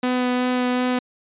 sawtooth tone with vibrato, 250 Hz, B3, 21 cents sharp, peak -15 dBFS, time 0.03-0.99 s, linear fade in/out 5 ms, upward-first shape sine, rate 2.7 Hz, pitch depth 9 cents each way, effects resampled to 8000 Hz

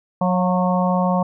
harmonic tone with a mistuned harmonic, 182.5 Hz, F#3, 24 cents flat, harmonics 1 / 3 / 4 / 5 / 6, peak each -18 / -23 / -24 / -25 / -26 dBFS, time 0.21-1.23 s, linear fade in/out 5 ms, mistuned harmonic 4, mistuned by -32 cents, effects none

